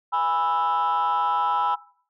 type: chord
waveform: sine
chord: E major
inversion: first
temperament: just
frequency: 824.1 / 988.9 / 1318.5 Hz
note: G#5 / B5 / E6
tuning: -14 / +2 / 0 cents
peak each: -24 / -22 / -24 dBFS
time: 0.12-1.76 s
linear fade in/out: 20 ms
effects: noise-tail reverb RT60 0.5 s tail -20 dB re dry + tanh soft clip ceiling -16 dBFS